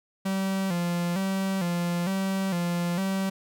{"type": "tone with vibrato", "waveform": "45% pulse", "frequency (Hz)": 182.8, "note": "F#3", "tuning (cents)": -21, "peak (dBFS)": -25, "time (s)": [0.25, 3.3], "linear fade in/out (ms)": 10, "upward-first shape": "square", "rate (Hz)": 1.1, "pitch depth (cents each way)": 90, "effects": []}